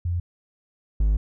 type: tone pair in turn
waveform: sine / triangle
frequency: 87.2 / 51.61 Hz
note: F2 / G#1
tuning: -2 / -10 cents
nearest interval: major sixth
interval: 908 cents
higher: first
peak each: -22 / -15 dBFS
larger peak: second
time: 0.05-0.2 / 1-1.17 s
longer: second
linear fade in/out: 5 ms
effects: none